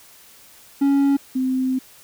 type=tone pair in turn; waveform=triangle / sine; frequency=278.6 / 259.2 Hz; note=C#4 / C4; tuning=+9 / -16 cents; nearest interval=minor second; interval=125 cents; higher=first; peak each=-12 / -18 dBFS; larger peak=first; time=0.81-1.17 / 1.35-1.79 s; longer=second; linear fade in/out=10 ms; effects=white hiss -48 dBFS RMS until 2.03 s